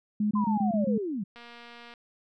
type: tone bursts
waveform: sine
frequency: 210 Hz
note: G#3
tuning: 19 cents sharp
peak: -23 dBFS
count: 6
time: 0.2-0.98 s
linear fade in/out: 5 ms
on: 110 ms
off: 24 ms
type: linear sweep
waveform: sine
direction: down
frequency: 1046.5 to 176 Hz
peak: -29 dBFS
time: 0.35-1.24 s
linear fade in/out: 10 ms
type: click train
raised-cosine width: 0.3 ms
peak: -32 dBFS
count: 138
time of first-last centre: 1.36-1.938 s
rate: 237 Hz
effects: none